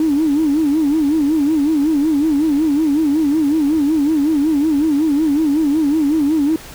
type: tone with vibrato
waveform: sine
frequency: 300 Hz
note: D4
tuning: 37 cents sharp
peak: -11 dBFS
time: 0-6.56 s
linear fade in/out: 2 ms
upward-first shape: sine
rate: 5.4 Hz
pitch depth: 130 cents each way
effects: tanh soft clip ceiling -8 dBFS + pink hiss -36 dBFS RMS until 6.74 s